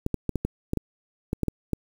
clicks, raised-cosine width 3 ms, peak -12 dBFS, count 11, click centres 0.064 / 0.143 / 0.293 / 0.357 / 0.45 / 0.734 / 0.773 / 1.331 / 1.433 / 1.483 / 1.733 s, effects 7-bit

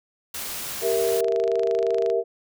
white noise, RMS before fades -32 dBFS, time 0.34-1.21 s, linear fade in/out 5 ms
sine chord, E diminished, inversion first, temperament equal, 392 / 466.2 / 659.3 Hz, G4 / Bb4 / E5, 0 / 0 / 0 cents, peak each -25 / -22 / -26 dBFS, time 0.81-2.24 s, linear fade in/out 50 ms
click train, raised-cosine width 0.2 ms, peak -20 dBFS, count 28, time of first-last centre 1.05-2.101 s, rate 25.7 Hz
effects none

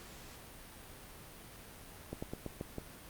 slowing click train, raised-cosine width 2 ms, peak -25 dBFS, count 6, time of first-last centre 2.13-2.783 s, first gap 95 ms, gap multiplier 1.16, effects pink hiss -52 dBFS RMS until 3.09 s + Opus 48 kbps

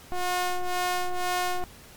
sawtooth ring-modulated tone, 360 Hz, F#4, 47 cents flat, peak -18 dBFS, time 0.12-1.64 s, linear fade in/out 0 ms, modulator 361 Hz, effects pink hiss -49 dBFS RMS until 1.96 s + MP3 96 kbps

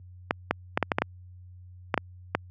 clicks, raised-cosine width 0.5 ms, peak -7 dBFS, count 10, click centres 0.309 / 0.51 / 0.775 / 0.827 / 0.918 / 0.985 / 1.02 / 1.942 / 1.977 / 2.35 s, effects added 90 Hz sine -41 dBFS peak until 2.5 s + high-pass 100 Hz 12 dB/octave

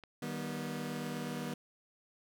click, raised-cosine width 0.3 ms, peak -34 dBFS, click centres 0.037 s
sawtooth chord, Eb augmented, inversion none, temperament just, 155.56 / 194.45 / 243.1 Hz, Eb3 / G3 / B3, 0 / -14 / -27 cents, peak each -38 / -39 / -36 dBFS, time 0.22-1.54 s, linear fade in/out 5 ms
effects none

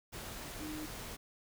sine tone in noise, 307.3 Hz, D#4, 21 cents flat, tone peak -41 dBFS, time 0.6-0.87 s, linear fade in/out 20 ms, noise pink, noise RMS -45 dBFS, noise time 0.12-1.17 s, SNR +1 dB, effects none

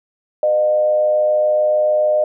sine tone with frequency modulation, 610 Hz, D#5, 34 cents flat, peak -12 dBFS, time 0.43-2.24 s, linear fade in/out 2 ms, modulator 107 Hz, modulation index 0.38, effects none

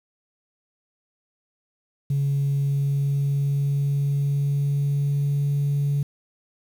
sine tone with pitch glide, 140 to 142.53 Hz, C#3 to C#3, +18 to +49 cents, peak -18 dBFS, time 2.1-6.03 s, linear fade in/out 5 ms, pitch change +31 cents, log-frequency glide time 2.68-5.47 s, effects tanh soft clip ceiling -17 dBFS + 8-bit

